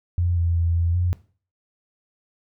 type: tone with pitch steps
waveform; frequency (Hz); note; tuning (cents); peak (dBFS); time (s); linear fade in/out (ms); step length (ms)
sine; 87.4 / 85 / 84.4 / 84.9 / 88.7; F2 / F2 / E2 / F2 / F2; +2 / -46 / +41 / -48 / +27; -18; 0.18-1.13; 0; 190
effects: noise-tail reverb RT60 0.4 s tail -18 dB re dry